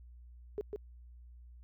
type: tone with echo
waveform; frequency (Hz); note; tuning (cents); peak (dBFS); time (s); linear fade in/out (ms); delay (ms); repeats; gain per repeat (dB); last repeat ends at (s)
sine; 415.3; G#4; 0; -33; 0.58-0.61; 0; 150; 1; -3; 0.76
effects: added 60 Hz sine -51 dBFS peak until 1.63 s